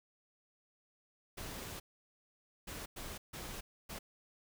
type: noise bursts at uneven times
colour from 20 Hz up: pink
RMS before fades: -45 dBFS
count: 5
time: 1.37-1.8 / 2.67-2.86 / 2.96-3.18 / 3.33-3.61 / 3.89-3.99 s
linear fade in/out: 10 ms
effects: none